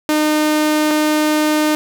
sawtooth tone pair in turn, 305 / 305 Hz, D#4 / D#4, -34 / -34 cents, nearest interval unison, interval 0 cents, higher neither, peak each -9 dBFS, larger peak neither, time 0.09-0.91 / 0.91-1.75 s, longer second, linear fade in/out 0 ms, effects 7-bit

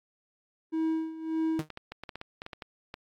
triangle tone with tremolo, 320.8 Hz, E4, 47 cents flat, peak -23 dBFS, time 0.72-1.62 s, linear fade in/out 20 ms, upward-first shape sine, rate 1.7 Hz, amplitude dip 80%
sawtooth tone with exponential decay, 154.4 Hz, D#3, 13 cents flat, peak -24 dBFS, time 1.59-1.69 s, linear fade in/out 0 ms, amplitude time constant 21 ms
clicks, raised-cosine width 0.3 ms, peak -23 dBFS, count 12, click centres 1.703 / 1.774 / 1.92 / 2.036 / 2.092 / 2.156 / 2.214 / 2.419 / 2.464 / 2.532 / 2.622 / 2.941 s
effects AAC 48 kbps

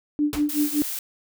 sine tone with tremolo, 295.9 Hz, D4, 13 cents sharp, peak -17 dBFS, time 0.19-0.82 s, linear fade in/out 0 ms, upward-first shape sine, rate 5.3 Hz, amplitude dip 95%
pink noise with exponential decay, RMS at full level -26 dBFS, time 0.33-0.52 s, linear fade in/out 1 ms, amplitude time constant 40 ms
blue noise, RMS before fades -30 dBFS, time 0.49-0.99 s, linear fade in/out 2 ms
effects none

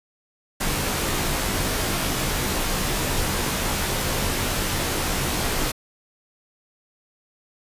pink noise with comb filter, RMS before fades -24 dBFS, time 0.6-5.72 s, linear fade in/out 10 ms, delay 18 ms, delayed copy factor -0.6, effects resampled to 32000 Hz

